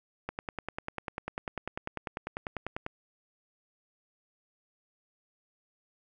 click train, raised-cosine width 0.5 ms, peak -19 dBFS, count 27, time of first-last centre 0.29-2.864 s, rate 10.1 Hz, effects none

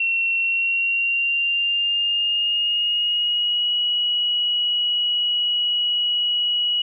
sine tone with pitch glide, 2721 to 2916 Hz, F7 to F#7, -46 to -26 cents, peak -18 dBFS, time 0-6.82 s, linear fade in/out 5 ms, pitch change +120 cents, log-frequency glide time 0.39-3.72 s, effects none

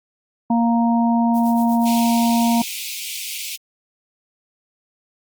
harmonic tone, 233.1 Hz, A#3, in tune, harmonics 1 / 3 / 4, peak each -15 / -23 / -23 dBFS, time 0.5-2.62 s, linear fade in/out 5 ms
violet noise with tremolo, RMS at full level -34 dBFS, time 1.33-2.09 s, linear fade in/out 50 ms, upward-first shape sine, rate 8.2 Hz, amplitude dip 80%
pink high-pass noise, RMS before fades -29 dBFS, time 1.85-3.57 s, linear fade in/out 20 ms, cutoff 2200 Hz, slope 96 dB/octave
effects Opus 24 kbps

